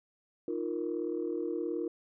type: chord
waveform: sine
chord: Eb suspended second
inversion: none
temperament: just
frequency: 311.1 / 350 / 466.7 Hz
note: Eb4 / F4 / Bb4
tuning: 0 / +4 / +2 cents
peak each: -36 / -34 / -36 dBFS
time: 0.48-1.88 s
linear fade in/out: 2 ms
effects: tanh soft clip ceiling -23 dBFS